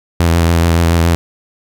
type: tone with vibrato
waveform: sawtooth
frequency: 84 Hz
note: E2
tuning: 33 cents sharp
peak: -5 dBFS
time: 0.2-1.15 s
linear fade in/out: 0 ms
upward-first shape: triangle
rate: 7.1 Hz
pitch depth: 34 cents each way
effects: none